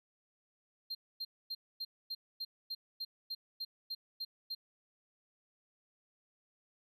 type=tone bursts; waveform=triangle; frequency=4186 Hz; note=C8; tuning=in tune; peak=-36 dBFS; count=13; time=0.9-4.55 s; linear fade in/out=10 ms; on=50 ms; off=250 ms; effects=none